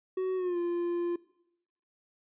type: tone with pitch glide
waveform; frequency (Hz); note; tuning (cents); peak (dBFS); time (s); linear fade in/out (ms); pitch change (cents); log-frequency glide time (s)
triangle; 373.7 to 346.7; F#4 to F4; +17 to -13; -26; 0.17-1.16; 5; -130; 0.36-0.58
effects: noise-tail reverb RT60 0.8 s tail -20 dB re dry + resampled to 8000 Hz